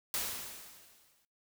white noise with exponential decay, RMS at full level -33 dBFS, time 0.14-1.25 s, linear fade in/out 1 ms, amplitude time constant 240 ms, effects noise-tail reverb RT60 0.3 s tail -24 dB re dry

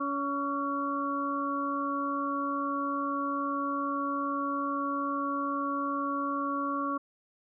harmonic tone with a mistuned harmonic, 281.4 Hz, C#4, 26 cents sharp, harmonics 1 / 2 / 4 / 5, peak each -33 / -39 / -31 / -39 dBFS, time 0-6.98 s, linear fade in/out 10 ms, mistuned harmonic 5, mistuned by -43 cents, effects none

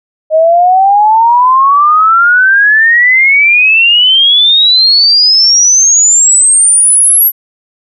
sine exponential sweep, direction up, 620 to 11840 Hz, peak -3 dBFS, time 0.3-7.32 s, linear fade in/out 50 ms, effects none

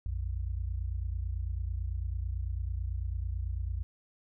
sine tone pair together, 58.27 / 87.31 Hz, A#1 / F2, 0 / 0 cents, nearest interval perfect fifth, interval 700 cents, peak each -33 / -35 dBFS, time 0.06-3.83 s, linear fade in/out 0 ms, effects none

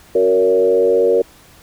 sine tone with frequency modulation, 465.4 Hz, A#4, 3 cents flat, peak -10 dBFS, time 0.15-1.22 s, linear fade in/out 5 ms, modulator 95.3 Hz, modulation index 1, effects pink hiss -46 dBFS RMS until 1.62 s

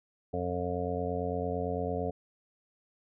harmonic tone, 88.9 Hz, F2, 31 cents sharp, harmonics 1 / 2 / 3 / 5 / 6 / 7 / 8, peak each -37 / -39 / -39 / -35 / -38 / -40 / -38 dBFS, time 0.33-2.11 s, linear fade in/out 10 ms, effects none

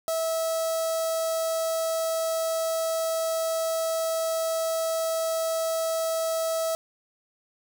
sawtooth tone with notch filter, 651 Hz, E5, 22 cents flat, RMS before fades -27 dBFS, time 0.08-6.75 s, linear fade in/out 0 ms, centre 2300 Hz, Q 0.51, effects none

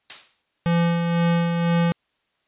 blue noise with exponential decay, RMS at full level -25 dBFS, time 0.1-0.42 s, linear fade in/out 0 ms, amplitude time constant 68 ms
square tone with tremolo, 170 Hz, F3, 46 cents flat, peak -17 dBFS, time 0.66-1.92 s, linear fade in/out 0 ms, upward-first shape sine, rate 2 Hz, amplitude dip 40%
effects white hiss -70 dBFS RMS until 2.47 s + resampled to 8000 Hz

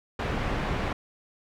pink low-pass noise, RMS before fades -29 dBFS, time 0.19-0.93 s, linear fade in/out 5 ms, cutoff 2200 Hz, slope 12 dB/octave, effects none

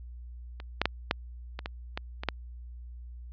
clicks, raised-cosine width 0.3 ms, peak -26 / -8 / -8 / -8 / -20 / -18 / -16 / -19 / -10 dBFS, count 9, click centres 0.601 / 0.816 / 0.856 / 1.111 / 1.591 / 1.659 / 1.975 / 2.235 / 2.287 s, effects added 60 Hz sine -41 dBFS peak until 3.32 s + resampled to 11025 Hz

